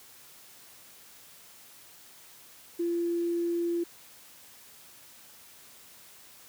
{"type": "tone with tanh clipping", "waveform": "triangle", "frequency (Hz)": 342.3, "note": "F4", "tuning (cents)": -35, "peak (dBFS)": -26, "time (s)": [2.79, 3.84], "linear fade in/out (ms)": 10, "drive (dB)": 3, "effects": ["white hiss -53 dBFS RMS until 6.48 s", "high-pass 60 Hz 12 dB/octave"]}